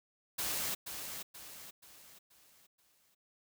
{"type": "noise with echo", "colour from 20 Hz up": "white", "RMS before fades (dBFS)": -36, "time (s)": [0.38, 0.75], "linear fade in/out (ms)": 10, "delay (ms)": 480, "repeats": 5, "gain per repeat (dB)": -7, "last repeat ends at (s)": 3.15, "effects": []}